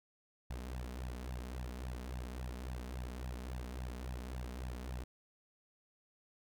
sawtooth tone with flanger, 62.5 Hz, B1, 21 cents sharp, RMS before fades -43 dBFS, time 0.5-5.04 s, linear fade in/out 5 ms, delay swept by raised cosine 1.1 to 4.8 ms, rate 3.6 Hz, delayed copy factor +0.9, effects none

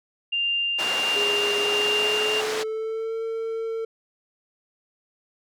sine tone with tremolo, 2794 Hz, F7, in tune, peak -21 dBFS, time 0.32-2.41 s, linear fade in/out 10 ms, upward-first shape sine, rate 1.4 Hz, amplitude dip 25%
pink band-pass noise, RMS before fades -30 dBFS, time 0.78-2.64 s, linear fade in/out 20 ms, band 460 to 6000 Hz, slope 12 dB/octave
triangle tone with pitch glide, 411 to 450.8 Hz, G#4 to A4, -18 to +42 cents, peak -24 dBFS, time 1.16-3.85 s, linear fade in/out 5 ms, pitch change +160 cents, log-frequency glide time 1.6-3.16 s
effects none

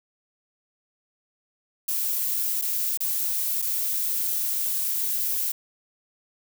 violet noise with dropouts, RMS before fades -26 dBFS, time 1.88-5.52 s, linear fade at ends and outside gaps 5 ms, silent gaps 2.615-2.621 / 2.974-3.004 / 3.619-3.622 s, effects none

